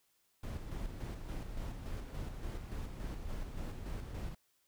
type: noise with tremolo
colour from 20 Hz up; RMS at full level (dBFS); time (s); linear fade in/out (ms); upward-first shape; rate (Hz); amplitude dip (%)
brown; -40; 0.43-4.35; 5; square; 3.5; 40
effects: white hiss -75 dBFS RMS until 4.67 s